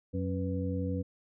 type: harmonic tone with a mistuned harmonic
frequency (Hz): 91.7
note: F#2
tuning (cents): -15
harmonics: 1 / 2 / 3 / 5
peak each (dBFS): -33 / -36 / -36 / -38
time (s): 0.13-1.03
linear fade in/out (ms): 20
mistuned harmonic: 5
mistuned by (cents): +120
effects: none